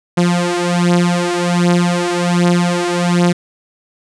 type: beating tone pair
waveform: sawtooth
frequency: 174.61 / 175.91 Hz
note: F3 / F3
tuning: 0 / +13 cents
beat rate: 1.3 Hz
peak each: -11 dBFS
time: 0.17-3.33 s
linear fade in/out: 10 ms
effects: resampled to 22050 Hz